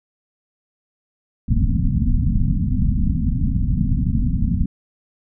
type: low-pass noise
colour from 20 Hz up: pink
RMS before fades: -18 dBFS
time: 1.48-4.66 s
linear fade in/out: 5 ms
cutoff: 260 Hz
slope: 96 dB/octave
effects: none